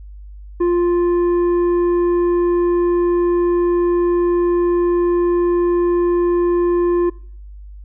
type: tone with tanh clipping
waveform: triangle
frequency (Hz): 349.2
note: F4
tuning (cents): 0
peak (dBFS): -14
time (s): 0.6-7.1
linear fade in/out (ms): 10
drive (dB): 11
effects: noise-tail reverb RT60 0.6 s tail -23 dB re dry + added 50 Hz sine -33 dBFS peak until 7.84 s